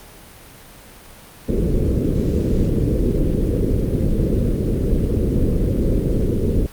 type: low-pass noise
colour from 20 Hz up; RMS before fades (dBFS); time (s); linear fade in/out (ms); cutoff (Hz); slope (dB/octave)
pink; -18; 1.48-6.67; 10; 500; 48
effects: pink hiss -42 dBFS RMS until 6.72 s + Opus 48 kbps